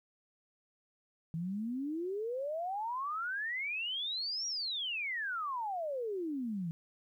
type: exponential two-way sweep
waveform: sine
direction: up then down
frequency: 158.5 to 5750 to 158.5 Hz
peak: -34 dBFS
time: 1.34-6.71 s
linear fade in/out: 0 ms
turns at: 4.47 s
effects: 12-bit